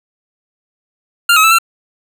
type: tone with pitch steps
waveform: 25% pulse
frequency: 1396 / 1276 / 1318 / 1353 Hz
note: F6 / D#6 / E6 / E6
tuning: -1 / +43 / -1 / +45 cents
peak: -3 dBFS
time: 1.29-1.586 s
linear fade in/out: 5 ms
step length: 74 ms
effects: none